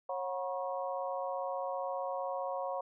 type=harmonic tone with a mistuned harmonic; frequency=182.2 Hz; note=F#3; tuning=26 cents flat; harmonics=3 / 4 / 5 / 6; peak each=-37 / -39 / -41 / -43 dBFS; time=0.09-2.81 s; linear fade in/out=5 ms; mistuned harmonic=5; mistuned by=+87 cents; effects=none

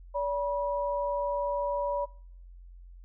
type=tone pair together; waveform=sine; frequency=574.3 / 970 Hz; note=D5 / B5; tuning=-39 / -31 cents; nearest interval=major sixth; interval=908 cents; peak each=-29 / -31 dBFS; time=0.14-2.06 s; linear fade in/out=20 ms; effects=noise-tail reverb RT60 0.6 s tail -25 dB re dry + added 44 Hz sine -46 dBFS peak until 3.04 s

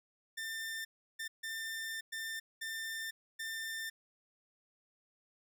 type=tone bursts at uneven times; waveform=sawtooth; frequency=1794 Hz; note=A6; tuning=33 cents sharp; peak=-35 dBFS; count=6; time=0.37-0.85 / 1.19-1.28 / 1.43-2.01 / 2.12-2.4 / 2.61-3.11 / 3.39-3.9 s; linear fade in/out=10 ms; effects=none

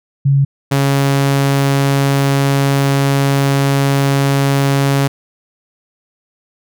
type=tone pair in turn; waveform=sine / sawtooth; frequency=138.59 / 138.59 Hz; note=C#3 / C#3; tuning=0 / 0 cents; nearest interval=unison; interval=0 cents; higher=neither; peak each=-8 / -7 dBFS; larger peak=second; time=0.25-0.45 / 0.71-5.08 s; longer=second; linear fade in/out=10 ms; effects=none

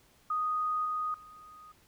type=tone with level steps; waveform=sine; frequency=1243 Hz; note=D#6; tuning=2 cents flat; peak=-28 / -30 / -49 dBFS; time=0.3-1.72 s; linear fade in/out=5 ms; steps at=0.85 / 1.14 s; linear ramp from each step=2 ms; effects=pink hiss -64 dBFS RMS until 1.87 s

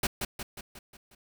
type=noise with echo; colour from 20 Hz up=pink; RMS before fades=-27 dBFS; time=0.03-0.07 s; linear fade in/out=5 ms; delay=180 ms; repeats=6; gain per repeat=-5 dB; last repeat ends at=1.15 s; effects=none

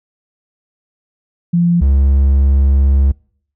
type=tone pair in turn; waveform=sine / triangle; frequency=172.5 / 68.65 Hz; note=F3 / C#2; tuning=-21 / -16 cents; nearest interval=octave + major third; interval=1595 cents; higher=first; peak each=-9 / -6 dBFS; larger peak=second; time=1.53-1.81 / 1.81-3.12 s; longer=second; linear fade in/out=10 ms; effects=noise-tail reverb RT60 0.6 s tail -26 dB re dry

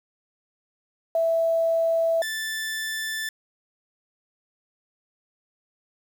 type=tone pair in turn; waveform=sine / sawtooth; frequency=659.3 / 1760.1 Hz; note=E5 / A6; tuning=0 / 0 cents; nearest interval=octave + perfect fourth; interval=1700 cents; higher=second; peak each=-19 / -24 dBFS; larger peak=first; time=1.15-2.22 / 2.22-3.29 s; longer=neither; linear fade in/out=2 ms; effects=8-bit

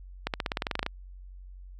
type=accelerating click train; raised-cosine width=0.3 ms; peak=-12 dBFS; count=13; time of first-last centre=0.27-0.864 s; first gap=68 ms; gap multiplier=0.94; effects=added 46 Hz sine -43 dBFS peak until 1.79 s

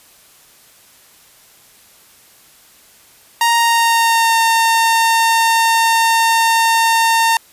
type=tone with pitch glide; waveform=sawtooth; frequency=932.3 to 911 Hz; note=A#5 to A#5; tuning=0 to -40 cents; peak=-7 dBFS; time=3.41-7.37 s; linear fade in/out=2 ms; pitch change=-40 cents; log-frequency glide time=3.56-4.36 s; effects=white hiss -47 dBFS RMS until 7.52 s + resampled to 32000 Hz

